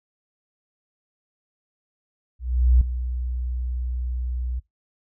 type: tone with ADSR envelope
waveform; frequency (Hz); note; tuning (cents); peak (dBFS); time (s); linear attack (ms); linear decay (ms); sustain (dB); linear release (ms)
sine; 61.74; B1; 0; -11; 2.39-4.6; 420; 4; -13; 15
effects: noise-tail reverb RT60 0.2 s tail -24 dB re dry